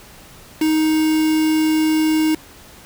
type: tone with quantisation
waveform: triangle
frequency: 313 Hz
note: D#4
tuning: 10 cents sharp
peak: -12 dBFS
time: 0.61-2.35 s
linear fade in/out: 5 ms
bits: 4
effects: pink hiss -43 dBFS RMS until 2.85 s